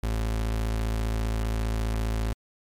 35% pulse tone, 55 Hz, A1, in tune, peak -23 dBFS, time 0.03-2.33 s, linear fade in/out 5 ms, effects MP3 96 kbps

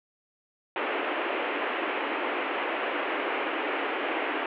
pink band-pass noise, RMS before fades -30 dBFS, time 0.76-4.46 s, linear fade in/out 2 ms, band 290 to 2900 Hz, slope 48 dB/octave, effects none

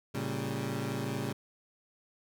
20% pulse chord, G diminished, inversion first, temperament equal with one note detuned, 114.21 / 138.59 / 196 Hz, Bb2 / Db3 / G3, -35 / 0 / 0 cents, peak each -32 / -31 / -34 dBFS, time 0.14-1.33 s, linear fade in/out 10 ms, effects none

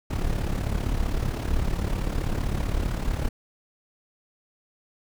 brown noise with amplitude modulation, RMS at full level -23 dBFS, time 0.1-3.29 s, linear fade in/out 10 ms, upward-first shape sine, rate 35.6 Hz, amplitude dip 65%, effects none

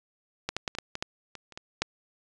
clicks, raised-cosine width 0.2 ms, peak -12 / -12 / -12 / -20 / -13 / -16 / -12 / -24 / -30 / -21 / -8 dBFS, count 11, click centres 0.49 / 0.566 / 0.678 / 0.751 / 0.786 / 0.954 / 1.025 / 1.353 / 1.523 / 1.575 / 1.82 s, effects resampled to 22050 Hz

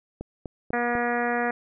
click train, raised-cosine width 2 ms, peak -20 dBFS, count 4, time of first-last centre 0.21-0.953 s, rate 4.04 Hz
harmonic tone, 240 Hz, B3, 49 cents flat, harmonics 1 / 2 / 3 / 4 / 5 / 6 / 7 / 8 / 9 / 10, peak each -30 / -29 / -28 / -37 / -36 / -34 / -32 / -33 / -42 / -43 dBFS, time 0.73-1.51 s, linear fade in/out 5 ms
effects none

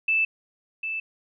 sine tone with echo, 2637 Hz, E7, in tune, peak -19 dBFS, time 0.08-0.25 s, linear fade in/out 5 ms, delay 750 ms, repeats 1, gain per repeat -8 dB, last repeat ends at 1 s, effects none

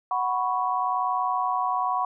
sine chord, F# suspended fourth, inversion none, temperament equal, 740 / 987.8 / 1108.7 Hz, F#5 / B5 / C#6, 0 / 0 / 0 cents, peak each -27 dBFS, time 0.11-2.05 s, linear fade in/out 2 ms, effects none

